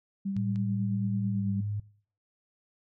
sine tone with tremolo, 196 Hz, G3, in tune, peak -28 dBFS, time 0.25-1.61 s, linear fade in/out 10 ms, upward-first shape sine, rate 9.1 Hz, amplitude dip 35%
sine tone with pitch glide, 111.8 to 103.71 Hz, A2 to G#2, +28 to -2 cents, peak -30 dBFS, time 0.36-1.8 s, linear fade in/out 5 ms, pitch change -130 cents, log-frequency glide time 1.3-1.48 s
clicks, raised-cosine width 0.2 ms, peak -34 dBFS, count 2, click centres 0.366 / 0.559 s
effects noise-tail reverb RT60 0.5 s tail -20 dB re dry

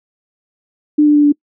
sine tone with pitch steps, 298.8 / 296.2 / 293.7 / 291.1 Hz, D4 / D4 / D4 / D4, +30 / +15 / 0 / -15 cents, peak -6 dBFS, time 0.98-1.324 s, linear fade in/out 10 ms, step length 86 ms, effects noise-tail reverb RT60 0.1 s tail -25 dB re dry

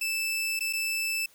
sawtooth tone with dropouts, 2637 Hz, E7, in tune, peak -24 dBFS, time 0.01-1.26 s, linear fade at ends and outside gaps 5 ms, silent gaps 0.593-0.606 / 0.728-0.733 s, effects white hiss -59 dBFS RMS until 1.34 s

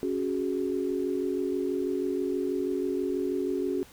sine chord, C# suspended fourth, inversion none, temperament just, 277.2 / 369.6 / 415.8 Hz, C#4 / F#4 / G#4, 0 / -2 / +2 cents, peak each -31 / -29 / -33 dBFS, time 0.03-3.83 s, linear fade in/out 0 ms, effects pink hiss -53 dBFS RMS until 3.92 s

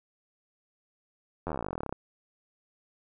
slowing click train, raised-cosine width 1 ms, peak -19 dBFS, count 24, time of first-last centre 1.47-1.926 s, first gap 11 ms, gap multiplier 1.05, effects none

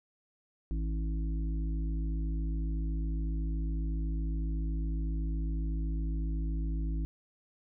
harmonic tone, 53.9 Hz, A1, 35 cents flat, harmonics 1 / 3 / 5 / 6, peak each -30 / -40 / -44 / -46 dBFS, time 0.71-7.05 s, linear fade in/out 0 ms, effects none

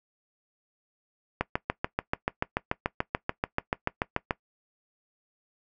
click train, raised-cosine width 0.5 ms, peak -10 dBFS, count 21, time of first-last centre 1.41-4.309 s, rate 6.9 Hz, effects noise-tail reverb RT60 0.1 s tail -20 dB re dry

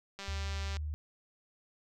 click train, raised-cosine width 0.2 ms, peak -26 dBFS, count 115, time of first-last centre 0.19-0.769 s, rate 197 Hz
sine tone, 75.4 Hz, D2, 46 cents sharp, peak -34 dBFS, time 0.28-0.94 s, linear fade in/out 0 ms
effects none

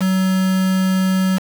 triangle tone with quantisation, 188.2 Hz, F#3, 30 cents sharp, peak -12 dBFS, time 0-1.39 s, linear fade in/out 20 ms, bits 4, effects none

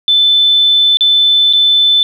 sine tone with dropouts, 3520 Hz, A7, in tune, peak -6 dBFS, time 0.08-2.03 s, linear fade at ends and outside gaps 1 ms, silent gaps 0.971-1.008 / 1.528-1.534 s, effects 7-bit

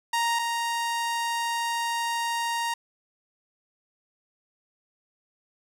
sawtooth tone pair in turn, 933 / 933 Hz, A#5 / A#5, +1 / +1 cents, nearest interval unison, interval 0 cents, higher neither, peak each -19 / -22 dBFS, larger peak first, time 0.13-0.39 / 0.39-2.74 s, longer second, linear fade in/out 5 ms, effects low-pass 12000 Hz 12 dB/octave + 9-bit

